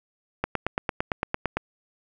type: click train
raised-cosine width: 0.5 ms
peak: -9 dBFS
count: 11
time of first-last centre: 0.44-1.57 s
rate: 8.85 Hz
effects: none